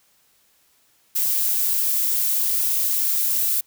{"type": "noise", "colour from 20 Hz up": "violet", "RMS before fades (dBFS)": -21, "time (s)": [1.15, 3.61], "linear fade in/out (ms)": 10, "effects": ["white hiss -61 dBFS RMS until 3.66 s"]}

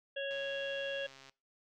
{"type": "harmonic tone", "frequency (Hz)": 553, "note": "C#5", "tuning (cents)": -4, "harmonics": [1, 3, 5, 6], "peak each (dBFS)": [-37, -42, -44, -45], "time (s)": [0.16, 1.07], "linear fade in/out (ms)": 10}
{"type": "click train", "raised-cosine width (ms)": 0.2, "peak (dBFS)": -37, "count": 134, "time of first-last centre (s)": [0.31, 1.295], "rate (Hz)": 135}
{"effects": ["noise-tail reverb RT60 0.3 s tail -23 dB re dry"]}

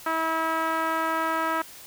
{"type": "tone with low-pass filter", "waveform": "5% pulse", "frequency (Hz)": 323.4, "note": "E4", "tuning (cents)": -33, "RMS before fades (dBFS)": -26, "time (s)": [0.06, 1.62], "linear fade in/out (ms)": 5, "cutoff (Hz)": 1300, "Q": 2, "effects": ["white hiss -45 dBFS RMS until 1.86 s"]}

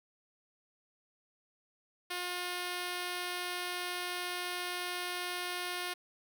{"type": "tone", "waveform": "5% pulse", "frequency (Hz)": 357.2, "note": "F4", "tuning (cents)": 39, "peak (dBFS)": -24, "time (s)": [2.1, 5.94], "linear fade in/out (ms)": 10, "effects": []}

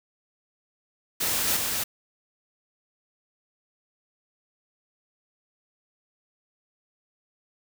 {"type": "noise with echo", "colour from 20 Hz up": "white", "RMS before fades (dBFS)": -26, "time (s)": [1.2, 1.57], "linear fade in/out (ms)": 10, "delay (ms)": 270, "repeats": 1, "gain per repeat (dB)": -2, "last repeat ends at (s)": 1.84, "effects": []}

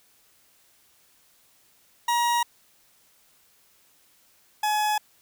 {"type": "tone pair in turn", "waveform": "40% pulse", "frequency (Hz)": [950, 846.4], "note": ["A#5", "G#5"], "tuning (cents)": [33, 33], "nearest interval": "major second", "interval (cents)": 200, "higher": "first", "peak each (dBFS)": [-20, -21], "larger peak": "first", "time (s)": [[2.08, 2.43], [4.63, 4.98]], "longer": "neither", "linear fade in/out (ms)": 5, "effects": ["white hiss -61 dBFS RMS until 5.21 s"]}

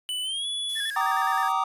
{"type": "tone with pitch glide", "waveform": "square", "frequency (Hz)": [2986, 3410], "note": ["F#7", "G#7"], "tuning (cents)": [15, 45], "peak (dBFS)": -28, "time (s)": [0.09, 0.9], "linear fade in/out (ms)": 0, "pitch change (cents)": 230, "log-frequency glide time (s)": [0.22, 0.47]}
{"type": "noise", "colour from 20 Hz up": "blue", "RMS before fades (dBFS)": -44, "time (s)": [0.69, 1.52], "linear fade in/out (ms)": 2}
{"type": "tone with vibrato", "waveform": "triangle", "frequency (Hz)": 1715, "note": "A6", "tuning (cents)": -45, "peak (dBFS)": -29, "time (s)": [0.75, 1.49], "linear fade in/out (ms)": 20, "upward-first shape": "square", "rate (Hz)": 9.6, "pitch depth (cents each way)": 65}
{"type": "chord", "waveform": "triangle", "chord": "Eb major seventh", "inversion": "first", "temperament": "equal with one note detuned", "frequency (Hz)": [768.3, 932.3, 1174.7, 1244.5], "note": ["G5", "Bb5", "D6", "Eb6"], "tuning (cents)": [-35, 0, 0, 0], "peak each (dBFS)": -26, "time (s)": [0.96, 1.64], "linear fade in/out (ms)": 5}
{"effects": ["resampled to 32000 Hz"]}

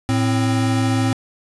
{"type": "tone pair together", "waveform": "square", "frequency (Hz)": [110.79, 263.3], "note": ["A2", "C4"], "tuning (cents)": [12, 11], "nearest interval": "octave + minor third", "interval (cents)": 1499, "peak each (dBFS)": [-19, -20], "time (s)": [0.09, 1.13], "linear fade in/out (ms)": 0, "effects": ["resampled to 24000 Hz", "8-bit"]}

